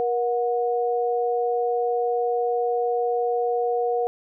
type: tone pair together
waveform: sine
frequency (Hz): 475.7 / 729.5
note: A#4 / F#5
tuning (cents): +35 / -25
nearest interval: perfect fifth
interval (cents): 740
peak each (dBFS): -22 / -25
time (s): 0-4.07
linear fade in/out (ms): 0
effects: none